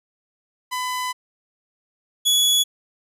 sawtooth tone pair in turn, 1004 / 3388 Hz, B5 / G#7, +28 / +34 cents, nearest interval octave + major sixth, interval 2106 cents, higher second, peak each -20 / -12 dBFS, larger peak second, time 0.71-1.13 / 2.25-2.64 s, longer first, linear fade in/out 20 ms, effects resampled to 32000 Hz

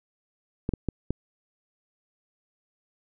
clicks, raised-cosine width 3 ms, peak -13 dBFS, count 4, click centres 0.691 / 0.737 / 0.887 / 1.106 s, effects none

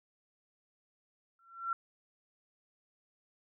sine tone with exponential growth, 1358 Hz, F6, 49 cents flat, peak -28 dBFS, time 1.39-1.73 s, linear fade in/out 2 ms, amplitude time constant 73 ms, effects none

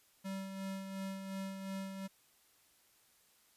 square tone with tremolo, 193.1 Hz, G3, 26 cents flat, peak -39 dBFS, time 0.24-2.08 s, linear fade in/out 20 ms, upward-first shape sine, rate 2.8 Hz, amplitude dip 45%, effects white hiss -69 dBFS RMS until 3.56 s + resampled to 32000 Hz

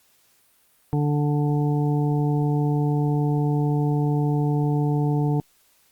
harmonic tone, 146.83 Hz, D3, in tune, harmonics 1 / 2 / 3 / 5 / 6, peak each -20 / -26 / -30 / -34 / -36 dBFS, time 0.93-5.4 s, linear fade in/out 0 ms, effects white hiss -61 dBFS RMS until 5.91 s + Opus 48 kbps

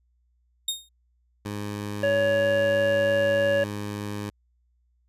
sawtooth tone with exponential decay, 3700 Hz, A#7, 14 cents flat, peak -19 dBFS, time 0.68-0.89 s, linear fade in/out 5 ms, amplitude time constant 45 ms
15% pulse tone, 103.2 Hz, G#2, 10 cents flat, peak -24 dBFS, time 1.45-4.3 s, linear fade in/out 5 ms
harmonic tone, 562 Hz, C#5, 24 cents sharp, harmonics 1 / 3 / 5, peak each -20 / -28 / -37 dBFS, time 2.03-3.64 s, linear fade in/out 5 ms
effects added 60 Hz sine -64 dBFS peak until 5.08 s + resampled to 32000 Hz

